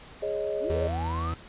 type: chord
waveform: sine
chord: Ab suspended fourth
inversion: none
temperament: just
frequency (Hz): 415.3 / 553.7 / 623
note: Ab4 / Db5 / Eb5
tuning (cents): 0 / -2 / +2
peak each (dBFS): -31 / -33 / -31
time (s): 0.22-0.88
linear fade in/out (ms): 10
type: linear sweep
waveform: sine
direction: up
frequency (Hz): 233.1 to 1318.5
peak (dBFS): -32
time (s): 0.6-1.35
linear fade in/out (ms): 50
type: tone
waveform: 40% pulse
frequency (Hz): 82.41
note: E2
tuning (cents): 0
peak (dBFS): -28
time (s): 0.7-1.34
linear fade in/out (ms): 0
effects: pink hiss -48 dBFS RMS until 1.48 s + resampled to 8000 Hz